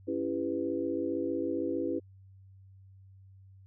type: chord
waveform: sine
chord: C# half-diminished seventh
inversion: none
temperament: just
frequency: 277.2 / 332.6 / 399.1 / 498.9 Hz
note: C#4 / E4 / G4 / B4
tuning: 0 / +16 / +31 / +17 cents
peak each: -35 / -33 / -37 / -36 dBFS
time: 0.07-2 s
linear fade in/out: 20 ms
effects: added 96 Hz sine -52 dBFS peak until 3.66 s